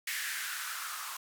violet noise with band-pass filter sweep, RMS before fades -38 dBFS, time 0.07-1.17 s, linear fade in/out 5 ms, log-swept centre 1900 to 1100 Hz, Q 4.8, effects none

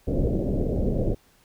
pink low-pass noise, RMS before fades -24 dBFS, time 0.07-1.15 s, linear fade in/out 10 ms, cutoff 590 Hz, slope 48 dB/octave, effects pink hiss -60 dBFS RMS until 1.44 s

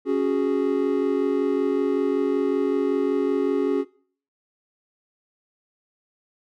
triangle chord, C# suspended fourth, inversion none, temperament equal, 277.2 / 370 / 415.3 Hz, C#4 / F#4 / G#4, 0 / 0 / 0 cents, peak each -22 dBFS, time 0.05-3.85 s, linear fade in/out 50 ms, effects noise-tail reverb RT60 0.5 s tail -22 dB re dry

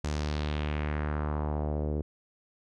sawtooth tone with low-pass filter sweep, 75 Hz, D2, 37 cents sharp, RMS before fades -31 dBFS, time 0.04-2.02 s, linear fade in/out 5 ms, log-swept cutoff 7000 to 420 Hz, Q 1.9, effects none

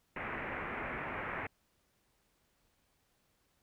white low-pass noise, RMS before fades -40 dBFS, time 0.16-1.47 s, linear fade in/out 5 ms, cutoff 2300 Hz, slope 48 dB/octave, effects pink hiss -75 dBFS RMS until 3.62 s

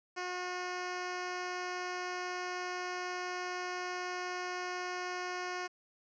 10% pulse tone, 361.2 Hz, F#4, 42 cents flat, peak -28 dBFS, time 0.16-5.68 s, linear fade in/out 20 ms, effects resampled to 16000 Hz + 11-bit

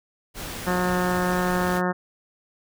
pink noise, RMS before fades -34 dBFS, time 0.34-1.82 s, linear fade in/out 50 ms
harmonic tone, 180.4 Hz, F#3, 44 cents flat, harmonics 1 / 2 / 3 / 4 / 5 / 6 / 7 / 8 / 9 / 10, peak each -25 / -28 / -30 / -31 / -32 / -33 / -33 / -34 / -35 / -35 dBFS, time 0.66-1.93 s, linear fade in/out 20 ms
effects none

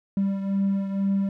triangle beating tone pair, 196 / 198.1 Hz, G3 / G3, 0 / +18 cents, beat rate 2.1 Hz, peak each -20 / -27 dBFS, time 0.17-1.29 s, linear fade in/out 2 ms, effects tanh soft clip ceiling -14 dBFS

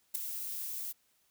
violet noise with ADSR envelope, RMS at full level -30 dBFS, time 0.14-0.93 s, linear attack 14 ms, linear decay 6 ms, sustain -9 dB, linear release 21 ms, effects white hiss -72 dBFS RMS until 1.3 s

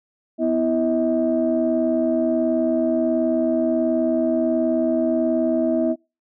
sine tone cluster, 249.2 / 327.8 / 640 Hz, B3 / E4 / D#5, +16 / -10 / +49 cents, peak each -21 dBFS, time 0.38-5.96 s, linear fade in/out 50 ms, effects noise-tail reverb RT60 0.3 s tail -26 dB re dry + tanh soft clip ceiling -9 dBFS

